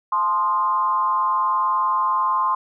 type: tone with frequency modulation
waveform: sine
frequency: 1046.5 Hz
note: C6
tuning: in tune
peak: -17 dBFS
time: 0.12-2.55 s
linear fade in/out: 5 ms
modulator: 182 Hz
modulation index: 0.66
effects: none